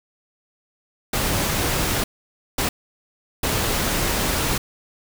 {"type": "noise bursts at uneven times", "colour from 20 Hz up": "pink", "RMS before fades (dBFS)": -22, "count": 3, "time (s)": [[1.13, 2.04], [2.58, 2.69], [3.43, 4.58]], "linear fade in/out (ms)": 5, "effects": []}